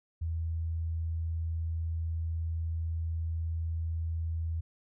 sine tone, 81.9 Hz, E2, 11 cents flat, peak -30 dBFS, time 0.21-4.61 s, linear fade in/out 10 ms, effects none

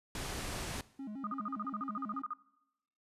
pink low-pass noise, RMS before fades -40 dBFS, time 0.15-0.81 s, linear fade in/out 2 ms, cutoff 11000 Hz, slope 24 dB/octave
triangle tone with vibrato, 239.5 Hz, A#3, 47 cents sharp, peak -38 dBFS, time 0.99-2.22 s, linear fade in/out 5 ms, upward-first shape square, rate 6.1 Hz, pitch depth 220 cents each way
sine tone bursts, 1231 Hz, D#6, 19 cents flat, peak -35 dBFS, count 16, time 1.24-2.335 s, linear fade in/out 2 ms, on 30 ms, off 41 ms
effects noise-tail reverb RT60 0.9 s tail -20 dB re dry + resampled to 32000 Hz

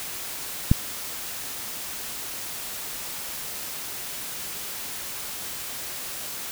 click, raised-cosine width 5 ms, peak -3 dBFS, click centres 0.715 s, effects white hiss -34 dBFS RMS until 6.51 s

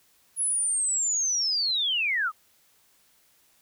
sine linear sweep, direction down, 10548 to 1169 Hz, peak -23 dBFS, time 0.36-2.32 s, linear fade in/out 50 ms, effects white hiss -63 dBFS RMS until 3.61 s

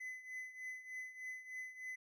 triangle tone with tremolo, 2021 Hz, B6, 39 cents sharp, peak -40 dBFS, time 0-1.96 s, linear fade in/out 10 ms, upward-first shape triangle, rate 3.3 Hz, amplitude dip 80%, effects none

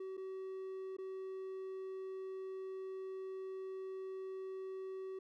triangle tone with dropouts, 380 Hz, F#4, 46 cents sharp, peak -40 dBFS, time 0-5.19 s, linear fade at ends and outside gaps 5 ms, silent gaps 0.17-0.176 / 0.968-0.984 s, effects none

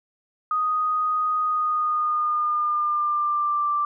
sine tone with pitch glide, 1244.5 to 1176 Hz, D#6 to D6, 0 to +2 cents, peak -20 dBFS, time 0.51-3.85 s, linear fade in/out 2 ms, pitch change -98 cents, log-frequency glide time 1.42-3.69 s, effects none

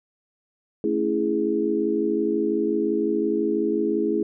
sine chord, A major seventh, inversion none, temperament equal, 220 / 277.2 / 329.6 / 415.3 Hz, A3 / C#4 / E4 / G#4, 0 / 0 / 0 / 0 cents, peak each -28 / -29 / -24 / -24 dBFS, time 0.84-4.23 s, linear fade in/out 2 ms, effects none

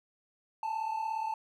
triangle tone pair together, 852.9 / 890 Hz, G#5 / A5, +46 / +20 cents, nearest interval minor second, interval 74 cents, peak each -35 / -30 dBFS, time 0.63-1.34 s, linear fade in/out 2 ms, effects tanh soft clip ceiling -24 dBFS

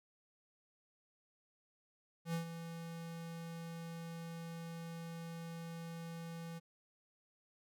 square tone with ADSR envelope, 166.6 Hz, E3, 19 cents sharp, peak -35 dBFS, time 2.25-6.6 s, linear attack 88 ms, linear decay 110 ms, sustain -10 dB, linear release 25 ms, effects none

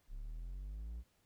triangle linear sweep, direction up, 32.45 to 60.1 Hz, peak -40 dBFS, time 0.08-1.04 s, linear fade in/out 50 ms, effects pink hiss -75 dBFS RMS until 1.25 s

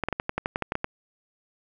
clicks, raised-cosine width 0.5 ms, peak -11 dBFS, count 12, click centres 0.037 / 0.086 / 0.127 / 0.199 / 0.294 / 0.38 / 0.459 / 0.559 / 0.623 / 0.721 / 0.754 / 0.844 s, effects none

